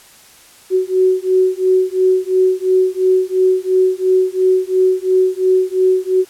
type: beating tone pair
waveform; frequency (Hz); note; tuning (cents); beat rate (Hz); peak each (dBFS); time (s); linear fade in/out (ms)
sine; 371.4 / 374.3; F#4 / F#4; +7 / +20; 2.9; -14; 0.7-6.25; 50
effects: white hiss -44 dBFS RMS until 6.29 s + low-pass 12000 Hz 12 dB/octave